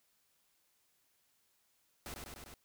pink noise with echo, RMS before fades -45 dBFS, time 2.06-2.14 s, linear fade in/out 0 ms, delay 100 ms, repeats 4, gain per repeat -2 dB, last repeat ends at 2.54 s, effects white hiss -75 dBFS RMS until 2.64 s

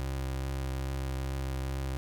30% pulse tone with vibrato, 66.7 Hz, C2, 34 cents sharp, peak -29 dBFS, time 0-1.97 s, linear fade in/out 0 ms, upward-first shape triangle, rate 2.4 Hz, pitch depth 17 cents each way, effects none

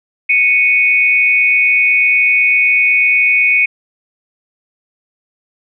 sine tone pair together, 2217 / 2489 Hz, C#7 / D#7, 0 / 0 cents, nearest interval major second, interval 200 cents, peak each -11 dBFS, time 0.29-3.66 s, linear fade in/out 10 ms, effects none

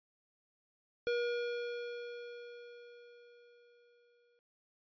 square tone with exponential decay, 478.8 Hz, A#4, 46 cents sharp, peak -31 dBFS, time 1.07-4.39 s, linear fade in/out 0 ms, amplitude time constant 720 ms, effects resampled to 11025 Hz

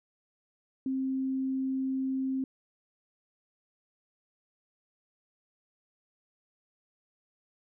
sine tone, 264.5 Hz, C4, 19 cents sharp, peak -28 dBFS, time 0.86-2.44 s, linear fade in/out 2 ms, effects none

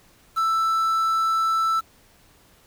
triangle tone with quantisation, 1325 Hz, E6, 9 cents sharp, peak -17 dBFS, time 0.36-1.81 s, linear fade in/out 20 ms, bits 7, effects pink hiss -56 dBFS RMS until 2.66 s

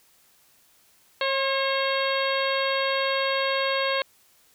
harmonic tone with a mistuned harmonic, 542 Hz, C#5, 39 cents flat, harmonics 1 / 2 / 3 / 4 / 5 / 6 / 7 / 8, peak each -26 / -29 / -31 / -32 / -33 / -34 / -34 / -35 dBFS, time 1.21-4.02 s, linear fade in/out 2 ms, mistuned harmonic 2, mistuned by -19 cents, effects white hiss -60 dBFS RMS until 4.54 s

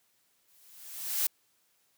blue noise with exponential growth, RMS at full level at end -26 dBFS, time 0.48-1.27 s, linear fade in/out 5 ms, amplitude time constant 170 ms, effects white hiss -71 dBFS RMS until 1.97 s + high-pass 80 Hz 12 dB/octave

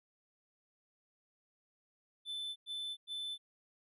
triangle tone bursts, 3520 Hz, A7, in tune, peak -37 dBFS, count 3, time 2.25-3.38 s, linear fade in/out 50 ms, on 310 ms, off 100 ms, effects resampled to 32000 Hz

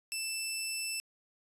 15% pulse tone, 2651 Hz, E7, 9 cents sharp, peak -27 dBFS, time 0.12-1 s, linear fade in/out 0 ms, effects resampled to 32000 Hz

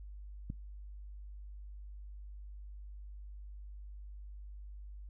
click, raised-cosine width 5 ms, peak -27 dBFS, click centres 0.501 s, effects noise-tail reverb RT60 0.2 s tail -24 dB re dry + added 50 Hz sine -45 dBFS peak until 5.09 s

